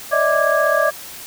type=tone cluster; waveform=sine; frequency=575 / 614 / 650 / 1177 / 1648 Hz; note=D5 / D#5 / E5 / D6 / G#6; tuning=-37 / -23 / -24 / +3 / -14 cents; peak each=-20 dBFS; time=0.11-0.91 s; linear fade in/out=20 ms; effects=white hiss -35 dBFS RMS until 1.26 s